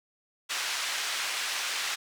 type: band-pass noise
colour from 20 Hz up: pink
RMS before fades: -32 dBFS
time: 0.49-1.96 s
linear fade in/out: 20 ms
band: 1500 to 6900 Hz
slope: 12 dB/octave
effects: none